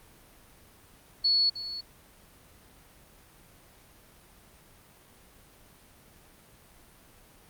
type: tone with echo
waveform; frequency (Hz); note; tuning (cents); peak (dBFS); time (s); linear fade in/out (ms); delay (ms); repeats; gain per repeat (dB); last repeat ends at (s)
sine; 4400; C#8; -14; -21; 1.24-1.5; 10; 310; 1; -13; 1.81
effects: pink hiss -56 dBFS RMS until 7.49 s + Opus 32 kbps